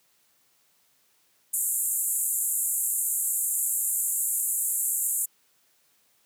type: band-pass noise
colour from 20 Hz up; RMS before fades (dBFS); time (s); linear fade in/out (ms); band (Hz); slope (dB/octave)
pink; -27; 1.53-5.26; 10; 7200 to 14000; 96
effects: white hiss -66 dBFS RMS until 6.25 s + high-pass 100 Hz 12 dB/octave